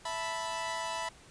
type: chord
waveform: sawtooth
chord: E suspended fourth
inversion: none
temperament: equal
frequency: 659.3 / 880 / 987.8 Hz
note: E5 / A5 / B5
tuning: 0 / 0 / 0 cents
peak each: -36 / -37 / -32 dBFS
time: 0.05-1.09 s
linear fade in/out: 5 ms
effects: pink hiss -56 dBFS RMS until 1.3 s + resampled to 22050 Hz